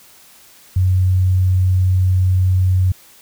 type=tone; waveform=sine; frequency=92.5 Hz; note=F#2; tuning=in tune; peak=-11 dBFS; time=0.76-2.92 s; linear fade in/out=5 ms; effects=white hiss -46 dBFS RMS until 3.21 s